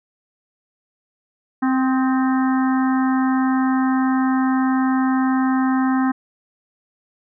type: harmonic tone with a mistuned harmonic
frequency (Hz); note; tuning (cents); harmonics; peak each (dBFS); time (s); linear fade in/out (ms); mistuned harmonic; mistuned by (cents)
261.6; C4; 0; 1 / 3 / 4 / 5 / 6 / 7; -16 / -26 / -28 / -30 / -32 / -33; 1.62-6.12; 10; 5; -44
effects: none